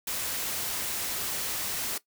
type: noise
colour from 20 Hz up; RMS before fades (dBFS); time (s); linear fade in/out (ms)
white; -32; 0.07-1.98; 5
effects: noise-tail reverb RT60 0.1 s tail -17 dB re dry